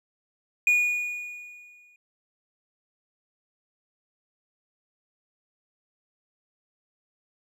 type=tone with exponential decay; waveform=triangle; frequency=2451 Hz; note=D#7; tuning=27 cents flat; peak=-15 dBFS; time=0.67-1.96 s; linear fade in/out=2 ms; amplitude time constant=280 ms; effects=none